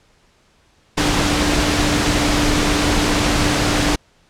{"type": "tone in noise", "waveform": "sine", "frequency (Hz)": 295.7, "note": "D4", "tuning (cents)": 12, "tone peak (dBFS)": -21, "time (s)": [0.97, 3.96], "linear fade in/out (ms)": 10, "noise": "pink", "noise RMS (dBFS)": -17, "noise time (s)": [0.97, 3.96], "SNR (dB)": -7, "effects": ["pink hiss -56 dBFS RMS until 4.29 s", "low-pass 7000 Hz 12 dB/octave"]}